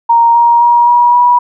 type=tone with pitch steps; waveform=sine; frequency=932.3 / 942 / 951.9 / 961.8 / 971.9 Hz; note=A#5 / A#5 / A#5 / B5 / B5; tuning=0 / +18 / +36 / -46 / -28 cents; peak=-4 dBFS; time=0.09-1.39 s; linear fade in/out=10 ms; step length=260 ms; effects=none

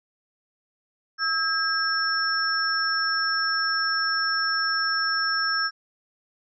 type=tone cluster; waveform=sine; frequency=1299 / 1618 / 5400 Hz; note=E6 / G#6 / E8; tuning=-26 / -46 / +41 cents; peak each=-28 / -25 / -26 dBFS; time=1.18-5.71 s; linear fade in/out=50 ms; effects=none

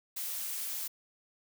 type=noise; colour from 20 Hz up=blue; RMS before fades=-37 dBFS; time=0.16-0.88 s; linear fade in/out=10 ms; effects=none

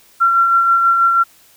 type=tone with tremolo; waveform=sine; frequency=1365 Hz; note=F6; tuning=40 cents flat; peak=-8 dBFS; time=0.2-1.24 s; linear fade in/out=20 ms; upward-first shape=sine; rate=6.2 Hz; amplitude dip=35%; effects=white hiss -49 dBFS RMS until 1.56 s

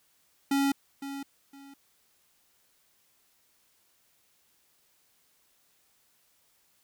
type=tone with echo; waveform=square; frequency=277.2 Hz; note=C#4; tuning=in tune; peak=-24 dBFS; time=0.51-0.72 s; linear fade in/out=5 ms; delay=510 ms; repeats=2; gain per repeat=-12 dB; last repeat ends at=1.74 s; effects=white hiss -68 dBFS RMS until 6.83 s

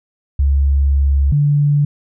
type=tone pair in turn; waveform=sine; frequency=69.6 / 145.28 Hz; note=C#2 / D3; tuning=+8 / -18 cents; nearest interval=octave + minor second; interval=1274 cents; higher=second; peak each=-10 dBFS; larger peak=neither; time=0.39-1.32 / 1.32-1.85 s; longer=first; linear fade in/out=5 ms; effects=none

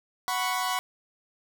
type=chord; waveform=sawtooth; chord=F# suspended fourth; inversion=none; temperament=equal; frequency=740 / 987.8 / 1108.7 Hz; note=F#5 / B5 / C#6; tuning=0 / 0 / 0 cents; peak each=-27 dBFS; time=0.28-0.79 s; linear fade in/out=0 ms; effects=none

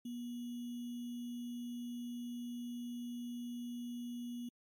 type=tone with sample-and-hold; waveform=sine; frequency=240.8 Hz; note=B3; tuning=44 cents flat; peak=-40 dBFS; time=0.05-4.49 s; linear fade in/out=5 ms; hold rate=3150 Hz; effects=MP3 64 kbps

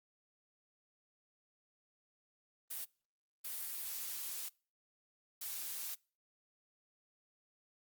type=noise bursts at uneven times; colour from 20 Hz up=blue; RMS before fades=-42 dBFS; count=3; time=2.7-2.85 / 3.44-4.49 / 5.41-5.95 s; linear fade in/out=10 ms; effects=noise-tail reverb RT60 0.4 s tail -26 dB re dry + Opus 32 kbps

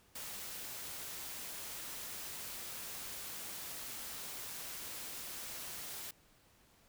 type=noise; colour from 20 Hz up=white; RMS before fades=-45 dBFS; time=0.15-6.11 s; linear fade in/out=5 ms; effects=pink hiss -67 dBFS RMS until 6.88 s

